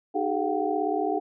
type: tone cluster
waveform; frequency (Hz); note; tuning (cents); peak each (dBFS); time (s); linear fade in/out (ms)
sine; 306.3 / 385.5 / 424 / 711 / 767; D#4 / G4 / G#4 / F5 / G5; -27 / -29 / +36 / +31 / -38; -30; 0.14-1.2; 20
effects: none